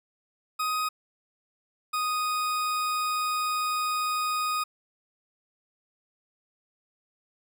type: tone pair in turn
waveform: 40% pulse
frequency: 1253 / 1243.6 Hz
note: D#6 / D#6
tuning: +12 / -1 cents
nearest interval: unison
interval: 13 cents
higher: first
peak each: -25 dBFS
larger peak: neither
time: 0.59-0.89 / 1.93-4.64 s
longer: second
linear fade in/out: 10 ms
effects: none